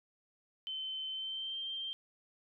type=tone with pitch glide; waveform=sine; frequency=3074 to 3157 Hz; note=G7 to G7; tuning=-35 to +12 cents; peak=-37 dBFS; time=0.67-1.93 s; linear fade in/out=0 ms; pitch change=+47 cents; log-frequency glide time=1.11-1.63 s; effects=none